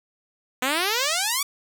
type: exponential sweep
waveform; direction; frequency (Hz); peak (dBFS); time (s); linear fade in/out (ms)
5% pulse; up; 245.7 to 1174.7; -10; 0.62-1.43; 5
effects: none